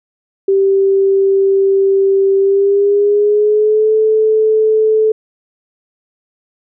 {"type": "tone with pitch glide", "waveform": "sine", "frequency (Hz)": [390.2, 435.5], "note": ["G4", "A4"], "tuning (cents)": [-8, -18], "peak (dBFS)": -8, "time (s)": [0.48, 5.12], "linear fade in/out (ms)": 5, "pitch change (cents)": 190, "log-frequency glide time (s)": [2.38, 3.94], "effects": []}